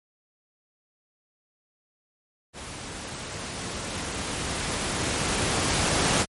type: noise with level ramp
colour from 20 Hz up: pink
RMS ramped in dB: -38 to -21 dBFS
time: 2.53-6.26 s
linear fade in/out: 50 ms
effects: high-pass 60 Hz 12 dB/octave + MP3 48 kbps